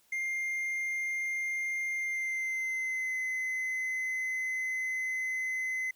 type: tone with pitch glide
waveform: triangle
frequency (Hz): 2109 to 2042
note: C7 to C7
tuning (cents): +13 to -43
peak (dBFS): -29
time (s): 0.12-5.91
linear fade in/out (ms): 5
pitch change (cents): -56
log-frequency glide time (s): 1.93-3.18
effects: white hiss -67 dBFS RMS until 5.95 s